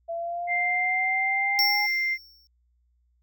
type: exponential sweep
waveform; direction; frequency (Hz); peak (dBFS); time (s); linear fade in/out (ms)
sine; up; 669 to 830.6; -28; 0.08-1.87; 20
type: tone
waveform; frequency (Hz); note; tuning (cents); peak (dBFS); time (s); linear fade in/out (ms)
sine; 2093; C7; 0; -23; 0.47-2.18; 50
type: tone with exponential decay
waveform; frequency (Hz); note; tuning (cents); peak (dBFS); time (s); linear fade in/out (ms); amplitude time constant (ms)
square; 5460; F8; -40; -19; 1.59-2.47; 0; 190
effects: added 60 Hz sine -64 dBFS peak until 3.22 s

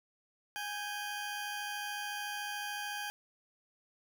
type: tone pair together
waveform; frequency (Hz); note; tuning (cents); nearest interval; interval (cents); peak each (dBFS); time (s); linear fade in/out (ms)
20% pulse; 826 / 1558.3; G#5 / G6; -10 / -11; major seventh; 1099; -34 / -37; 0.56-3.1; 0
effects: none

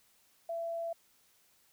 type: tone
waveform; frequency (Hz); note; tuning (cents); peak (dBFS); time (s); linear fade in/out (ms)
sine; 670; E5; +28; -34; 0.49-0.93; 5
effects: white hiss -68 dBFS RMS until 1.72 s

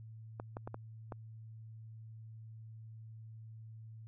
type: clicks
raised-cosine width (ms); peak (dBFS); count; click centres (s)
1; -28; 5; 0.399 / 0.569 / 0.675 / 0.744 / 1.122
effects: added 111 Hz sine -48 dBFS peak until 4.07 s

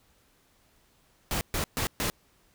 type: noise bursts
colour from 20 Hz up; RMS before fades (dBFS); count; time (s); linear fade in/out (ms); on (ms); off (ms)
pink; -29; 4; 1.31-2.1; 0; 100; 130
effects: pink hiss -65 dBFS RMS until 2.54 s

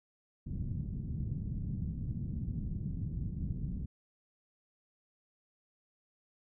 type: low-pass noise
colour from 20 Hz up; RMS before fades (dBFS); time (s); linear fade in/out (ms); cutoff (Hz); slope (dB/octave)
white; -37; 0.46-3.86; 10; 180; 24
effects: none

